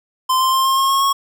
square tone with pitch steps, 1036 / 1046.2 / 1056.5 / 1067 / 1077.5 / 1088.1 / 1098.9 Hz, C6 / C6 / C6 / C6 / C#6 / C#6 / C#6, -17 / -1 / +16 / +34 / -49 / -33 / -15 cents, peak -14 dBFS, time 0.29-1.13 s, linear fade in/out 10 ms, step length 120 ms, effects none

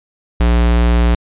square tone, 58.9 Hz, A#1, 19 cents sharp, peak -10 dBFS, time 0.4-1.15 s, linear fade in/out 5 ms, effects resampled to 8000 Hz

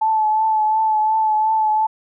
sine tone with vibrato, 869 Hz, A5, 22 cents flat, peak -14 dBFS, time 0.01-1.87 s, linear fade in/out 10 ms, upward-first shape triangle, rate 2.8 Hz, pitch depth 30 cents each way, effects none

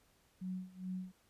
sine tone with tremolo, 185 Hz, F#3, in tune, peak -37 dBFS, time 0.41-1.12 s, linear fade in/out 10 ms, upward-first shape sine, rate 2.4 Hz, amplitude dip 90%, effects pink hiss -71 dBFS RMS until 1.29 s + resampled to 32000 Hz

